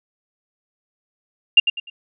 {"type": "tone with echo", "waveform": "sine", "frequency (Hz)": 2794, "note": "F7", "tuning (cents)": 0, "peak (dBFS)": -5, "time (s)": [1.57, 1.6], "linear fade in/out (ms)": 5, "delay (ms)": 100, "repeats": 3, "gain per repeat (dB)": -10, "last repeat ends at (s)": 1.9, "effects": []}